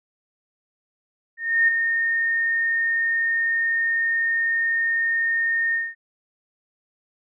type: tone with ADSR envelope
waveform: sine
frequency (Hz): 1834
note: A#6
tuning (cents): -29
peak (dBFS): -13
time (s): 1.37-5.95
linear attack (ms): 310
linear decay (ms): 9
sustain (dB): -6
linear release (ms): 210
effects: none